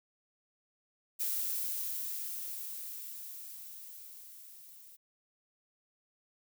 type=noise with level ramp; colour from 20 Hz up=violet; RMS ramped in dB=-33 to -55 dBFS; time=1.19-4.97 s; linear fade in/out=20 ms; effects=none